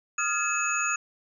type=tone cluster; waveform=sine; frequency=1242 / 1395 / 1689 / 2581 / 6760 Hz; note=D#6 / F6 / G#6 / E7 / G#8; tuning=-3 / -2 / +29 / -37 / +30 cents; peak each=-31 / -31 / -36 / -29 / -30 dBFS; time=0.18-0.96 s; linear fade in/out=5 ms; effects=none